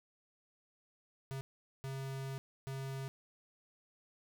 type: tone bursts at uneven times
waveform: square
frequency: 134.8 Hz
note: C#3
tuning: 48 cents flat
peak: -40 dBFS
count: 3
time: 1.31-1.41 / 1.84-2.38 / 2.67-3.08 s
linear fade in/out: 0 ms
effects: none